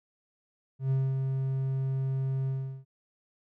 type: tone with ADSR envelope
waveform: triangle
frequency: 133.5 Hz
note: C3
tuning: 35 cents sharp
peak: -21 dBFS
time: 0.79-2.85 s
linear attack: 120 ms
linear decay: 230 ms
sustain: -4 dB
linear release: 370 ms
effects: none